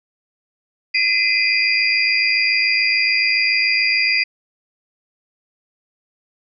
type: tone cluster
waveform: sine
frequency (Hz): 2043 / 2402 / 2509 / 4809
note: C7 / D7 / D#7 / D8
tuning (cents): -42 / +38 / +14 / +40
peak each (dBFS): -20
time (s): 0.94-4.24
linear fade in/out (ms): 10
effects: none